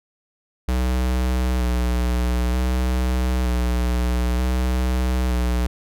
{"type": "tone with vibrato", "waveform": "square", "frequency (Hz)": 61.9, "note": "B1", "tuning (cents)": 5, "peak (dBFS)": -19, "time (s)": [0.68, 5.67], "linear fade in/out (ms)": 5, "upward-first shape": "square", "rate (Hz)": 0.54, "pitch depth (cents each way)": 27, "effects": []}